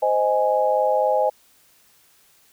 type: chord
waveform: sine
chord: Ab major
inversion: first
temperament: just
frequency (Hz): 519.1 / 623 / 830.6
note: C5 / Eb5 / Ab5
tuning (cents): -14 / +2 / 0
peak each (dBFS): -21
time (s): 0.02-1.3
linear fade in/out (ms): 10
effects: white hiss -57 dBFS RMS until 2.52 s